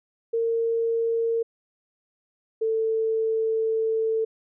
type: tone pair in turn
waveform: sine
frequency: 458.5 / 444.9 Hz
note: A#4 / A4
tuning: -29 / +19 cents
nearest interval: minor second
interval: 52 cents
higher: first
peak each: -21 dBFS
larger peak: neither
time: 0.33-1.43 / 2.61-4.25 s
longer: second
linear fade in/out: 10 ms
effects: none